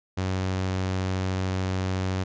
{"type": "tone", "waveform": "sawtooth", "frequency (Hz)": 93.7, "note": "F#2", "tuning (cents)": 22, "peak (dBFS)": -21, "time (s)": [0.17, 2.24], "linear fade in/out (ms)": 10, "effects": ["resampled to 16000 Hz"]}